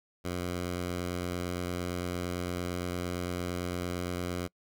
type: tone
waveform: 10% pulse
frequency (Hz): 88.8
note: F2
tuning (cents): +29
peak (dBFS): -24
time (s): 0.24-4.48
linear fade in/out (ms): 20
effects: noise-tail reverb RT60 0.1 s tail -26 dB re dry